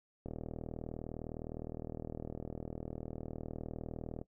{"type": "click train", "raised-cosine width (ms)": 2, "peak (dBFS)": -28, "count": 158, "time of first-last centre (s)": [0.26, 4.215], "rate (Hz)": 39.7, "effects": ["noise-tail reverb RT60 0.1 s tail -17 dB re dry"]}